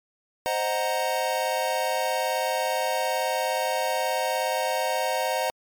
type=chord; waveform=square; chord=C half-diminished seventh; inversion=none; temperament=equal; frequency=523.3 / 622.3 / 740 / 932.3 Hz; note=C5 / Eb5 / Gb5 / Bb5; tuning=0 / 0 / 0 / 0 cents; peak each=-30 dBFS; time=0.46-5.5 s; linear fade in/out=0 ms; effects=MP3 96 kbps